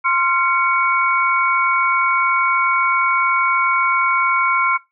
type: tone cluster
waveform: sine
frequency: 1050 / 1377 / 2234 Hz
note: C6 / F6 / C#7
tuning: +6 / -25 / +13 cents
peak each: -18 dBFS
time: 0.04-4.78 s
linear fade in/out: 20 ms
effects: noise-tail reverb RT60 0.2 s tail -19 dB re dry